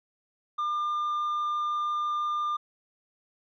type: tone with tanh clipping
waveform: sine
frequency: 1201 Hz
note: D6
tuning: 38 cents sharp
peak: -27 dBFS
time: 0.58-2.57 s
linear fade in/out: 10 ms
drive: 3 dB
effects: none